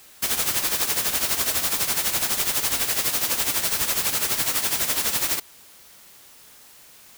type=noise with tremolo; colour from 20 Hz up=white; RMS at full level=-21 dBFS; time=0.22-5.4 s; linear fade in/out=10 ms; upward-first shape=sine; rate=12 Hz; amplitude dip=65%; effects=white hiss -49 dBFS RMS until 7.17 s